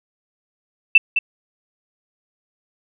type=tone with echo; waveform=sine; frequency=2664 Hz; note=E7; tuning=18 cents sharp; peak=-5 dBFS; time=0.95-0.98 s; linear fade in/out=5 ms; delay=210 ms; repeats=1; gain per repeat=-9 dB; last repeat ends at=1.19 s; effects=none